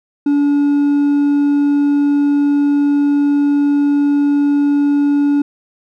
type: tone with hard clipping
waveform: triangle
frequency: 287.1 Hz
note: D4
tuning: 39 cents flat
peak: -11 dBFS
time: 0.26-5.42 s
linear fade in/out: 5 ms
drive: 5 dB
effects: none